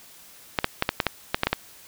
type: clicks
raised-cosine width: 0.3 ms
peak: -4 dBFS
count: 10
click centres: 0.588 / 0.644 / 0.824 / 0.891 / 1.002 / 1.067 / 1.345 / 1.434 / 1.47 / 1.53 s
effects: white hiss -49 dBFS RMS until 1.87 s